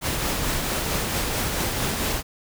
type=noise with tremolo; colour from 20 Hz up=pink; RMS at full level=-24 dBFS; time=0.01-2.23 s; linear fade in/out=50 ms; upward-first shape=triangle; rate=4.5 Hz; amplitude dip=30%; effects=none